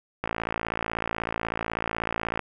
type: click train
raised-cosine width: 0.5 ms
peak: -12 dBFS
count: 122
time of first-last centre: 0.24-2.393 s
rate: 56.2 Hz
effects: none